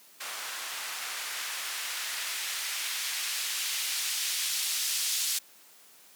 blue noise with band-pass filter sweep, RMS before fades -33 dBFS, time 0.2-5.39 s, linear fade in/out 10 ms, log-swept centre 1100 to 4300 Hz, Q 0.81, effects white hiss -56 dBFS RMS until 6.15 s + high-pass 200 Hz 12 dB/octave

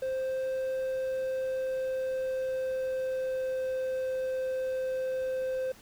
triangle tone with pitch glide, 523.3 to 519.1 Hz, C5 to C5, 0 to -14 cents, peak -27 dBFS, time 0.02-5.72 s, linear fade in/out 5 ms, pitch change -14 cents, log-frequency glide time 0.7-3.73 s, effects pink hiss -55 dBFS RMS until 5.81 s

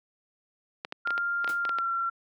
clicks, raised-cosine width 0.3 ms, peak -17 dBFS, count 10, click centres 0.849 / 0.924 / 1.074 / 1.106 / 1.179 / 1.445 / 1.477 / 1.652 / 1.693 / 1.786 s
sine tone with pitch glide, 1396.9 to 1363.4 Hz, F6 to F6, 0 to -42 cents, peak -26 dBFS, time 1.05-2.1 s, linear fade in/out 10 ms, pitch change -42 cents, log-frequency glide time 1.61-1.81 s
pink noise with exponential decay, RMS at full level -36 dBFS, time 1.49-1.62 s, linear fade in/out 1 ms, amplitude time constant 28 ms
effects high-pass 300 Hz 12 dB/octave

